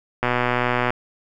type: click train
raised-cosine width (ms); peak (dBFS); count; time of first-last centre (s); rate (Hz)
0.5; -5; 84; 0.23-0.905; 123
effects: none